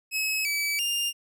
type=tone with pitch steps; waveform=sawtooth; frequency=2569 / 2296 / 2805 Hz; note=E7 / D7 / F7; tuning=-45 / -40 / +7 cents; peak=-22 dBFS; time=0.11-1.13 s; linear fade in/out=50 ms; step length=340 ms; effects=none